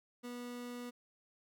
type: tone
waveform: 30% pulse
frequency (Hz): 243.6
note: B3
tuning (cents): -24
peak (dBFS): -40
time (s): 0.23-0.91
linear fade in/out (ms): 20
effects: none